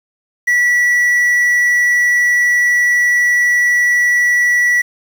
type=tone with quantisation; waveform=triangle; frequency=1948 Hz; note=B6; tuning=24 cents flat; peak=-8 dBFS; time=0.47-4.82 s; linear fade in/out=10 ms; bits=6; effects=none